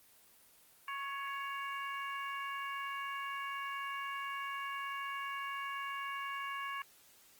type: harmonic tone with a mistuned harmonic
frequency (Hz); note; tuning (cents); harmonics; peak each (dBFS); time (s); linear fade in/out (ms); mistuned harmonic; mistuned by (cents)
559; C#5; +14; 2 / 3 / 4 / 5; -40 / -44 / -46 / -48; 0.88-6.82; 2; 2; -22
effects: white hiss -63 dBFS RMS until 7.39 s + Opus 24 kbps